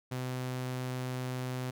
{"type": "tone", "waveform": "sawtooth", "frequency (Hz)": 127.4, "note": "C3", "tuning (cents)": -46, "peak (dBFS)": -30, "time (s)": [0.11, 1.71], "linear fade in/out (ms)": 10, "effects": []}